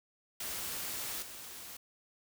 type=noise with level steps; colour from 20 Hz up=white; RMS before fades=-39 / -47 dBFS; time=0.4-1.77 s; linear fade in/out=5 ms; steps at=1.22 s; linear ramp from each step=5 ms; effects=none